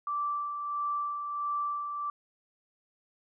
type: tone with tremolo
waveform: sine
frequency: 1168 Hz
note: D6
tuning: 10 cents flat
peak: -28 dBFS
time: 0.07-2.1 s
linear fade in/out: 2 ms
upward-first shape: sine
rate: 1.5 Hz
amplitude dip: 45%
effects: none